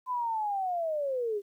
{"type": "linear sweep", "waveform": "sine", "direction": "down", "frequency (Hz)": [1022, 390.8], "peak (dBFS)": -28, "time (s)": [0.06, 1.42], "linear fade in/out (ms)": 50, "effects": ["11-bit"]}